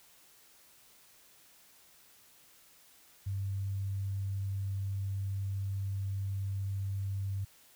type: tone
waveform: sine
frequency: 98 Hz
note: G2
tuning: in tune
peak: -32 dBFS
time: 3.26-7.45 s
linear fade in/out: 10 ms
effects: white hiss -61 dBFS RMS until 7.75 s